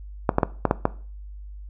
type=clicks; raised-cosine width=1 ms; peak=-3 dBFS; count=6; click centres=0.292 / 0.384 / 0.432 / 0.653 / 0.711 / 0.854 s; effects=noise-tail reverb RT60 0.4 s tail -18 dB re dry + added 50 Hz sine -36 dBFS peak until 1.69 s